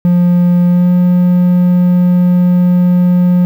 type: tone with pitch glide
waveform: triangle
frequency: 176.3 to 178.45 Hz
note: F3 to F3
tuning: +17 to +38 cents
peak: -4 dBFS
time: 0.05-3.45 s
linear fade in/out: 0 ms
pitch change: +21 cents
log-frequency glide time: 0.67-0.91 s
effects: 7-bit